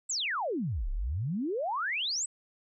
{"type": "exponential two-way sweep", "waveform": "sine", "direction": "down then up", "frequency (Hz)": [8240, 30.87, 8240], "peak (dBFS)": -29, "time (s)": [0.09, 2.26], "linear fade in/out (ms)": 10, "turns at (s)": 0.9, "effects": []}